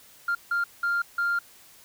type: tone bursts at uneven times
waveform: sine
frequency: 1397 Hz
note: F6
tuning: in tune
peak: -21 dBFS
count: 4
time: 0.28-0.35 / 0.51-0.64 / 0.83-1.02 / 1.18-1.39 s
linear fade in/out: 5 ms
effects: tanh soft clip ceiling -20 dBFS + white hiss -53 dBFS RMS until 1.84 s